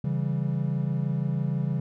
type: chord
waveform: triangle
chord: C# diminished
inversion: none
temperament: equal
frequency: 138.59 / 164.81 / 196 Hz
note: C#3 / E3 / G3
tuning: 0 / 0 / 0 cents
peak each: -25 / -27 / -30 dBFS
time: 0.04-1.8 s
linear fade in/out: 5 ms
effects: none